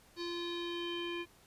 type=tone with low-pass filter sweep; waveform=square; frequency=345.2 Hz; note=F4; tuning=20 cents flat; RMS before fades=-39 dBFS; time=0.16-1.26 s; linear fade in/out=50 ms; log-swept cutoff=4400 to 2700 Hz; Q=6.4; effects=pink hiss -63 dBFS RMS until 1.46 s + resampled to 32000 Hz